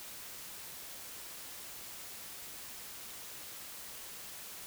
silence, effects white hiss -47 dBFS RMS until 4.66 s

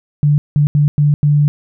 sine tone bursts at uneven times, 146.83 Hz, D3, in tune, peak -8 dBFS, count 5, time 0.23-0.38 / 0.56-0.67 / 0.75-0.88 / 0.98-1.14 / 1.23-1.48 s, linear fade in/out 0 ms, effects none

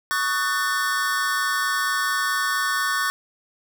square chord, D# half-diminished seventh, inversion third, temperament just, 1120.1 / 1244.5 / 1493.4 / 1792.1 Hz, C#6 / D#6 / F#6 / A6, +18 / 0 / +16 / +31 cents, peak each -26 / -32 / -27 / -27 dBFS, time 0.11-3.1 s, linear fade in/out 0 ms, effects none

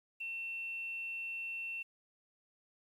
sine tone with quantisation, 2700 Hz, E7, 41 cents sharp, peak -38 dBFS, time 0.2-1.83 s, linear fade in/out 10 ms, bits 11, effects none

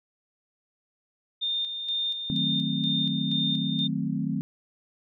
sine tone with tremolo, 3627 Hz, A#7, 48 cents flat, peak -25 dBFS, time 1.41-3.88 s, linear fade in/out 20 ms, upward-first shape square, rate 2.1 Hz, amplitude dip 50%
sine chord, D# diminished seventh, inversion none, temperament equal, 155.56 / 185 / 220 / 261.6 Hz, D#3 / F#3 / A3 / C4, 0 / 0 / 0 / 0 cents, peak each -31 dBFS, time 2.3-4.41 s, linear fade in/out 0 ms
effects none

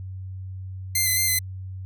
5% pulse tone with pitch steps, 2089 / 2032 / 2088 / 2037 Hz, C7 / B6 / C7 / C7, -3 / +49 / -4 / -47 cents, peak -10 dBFS, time 0.95-1.39 s, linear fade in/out 5 ms, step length 110 ms, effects added 94 Hz sine -32 dBFS peak until 1.85 s

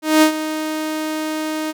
sawtooth tone with ADSR envelope, 311.1 Hz, D#4, in tune, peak -4 dBFS, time 0.02-1.73 s, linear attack 200 ms, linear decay 95 ms, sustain -13 dB, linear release 30 ms, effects none

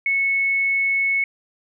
sine tone, 2202 Hz, C#7, 12 cents flat, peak -17 dBFS, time 0.06-1.24 s, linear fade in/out 2 ms, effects none

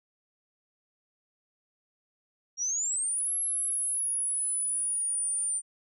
sine exponential two-way sweep, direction up then down, 5590 to 11175 to 9070 Hz, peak -27 dBFS, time 2.57-5.62 s, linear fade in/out 50 ms, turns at 3.32 s, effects none

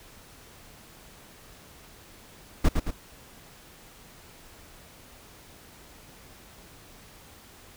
brown noise with echo, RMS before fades -18 dBFS, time 2.64-2.69 s, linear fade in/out 10 ms, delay 110 ms, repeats 2, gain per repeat -5 dB, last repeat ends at 2.91 s, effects pink hiss -51 dBFS RMS until 7.76 s

